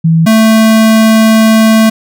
sine / square tone pair in turn, 163.1 / 221.1 Hz, E3 / A3, -18 / +9 cents, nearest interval perfect fourth, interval 527 cents, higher second, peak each -4 dBFS, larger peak neither, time 0.04-0.26 / 0.26-1.9 s, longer second, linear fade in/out 10 ms, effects none

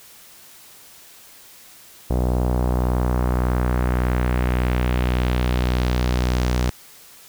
sawtooth tone with low-pass filter sweep, 61.74 Hz, B1, in tune, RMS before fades -20 dBFS, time 2.1-6.7 s, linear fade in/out 5 ms, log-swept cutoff 670 to 6900 Hz, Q 1.3, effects white hiss -46 dBFS RMS until 7.28 s

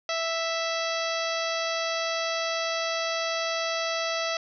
harmonic tone, 659.3 Hz, E5, in tune, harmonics 1 / 2 / 3 / 4 / 5 / 6 / 7 / 8 / 9, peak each -30 / -33 / -35 / -36 / -37 / -38 / -38 / -39 / -40 dBFS, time 0.09-4.37 s, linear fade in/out 2 ms, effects none

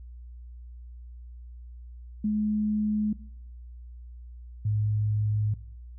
sine tone pair in turn, 211.9 / 105.95 Hz, G#3 / G#2, +35 / +35 cents, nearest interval octave, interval 1200 cents, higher first, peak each -23 dBFS, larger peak neither, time 2.24-3.13 / 4.65-5.54 s, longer neither, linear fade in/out 5 ms, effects noise-tail reverb RT60 0.7 s tail -20 dB re dry + added 60 Hz sine -41 dBFS peak until 5.98 s

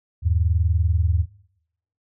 sine tone pair together, 79.7 / 100.09 Hz, D#2 / G2, +42 / +37 cents, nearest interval major third, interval 395 cents, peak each -18 / -21 dBFS, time 0.22-1.26 s, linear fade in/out 50 ms, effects noise-tail reverb RT60 0.8 s tail -25 dB re dry

